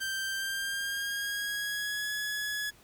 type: tone with pitch glide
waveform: sawtooth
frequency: 1568 to 1690.3 Hz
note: G6 to G#6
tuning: 0 to +30 cents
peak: -28 dBFS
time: 0-2.71 s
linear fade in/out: 20 ms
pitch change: +130 cents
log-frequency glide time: 0.26-2.11 s
effects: pink hiss -59 dBFS RMS until 2.83 s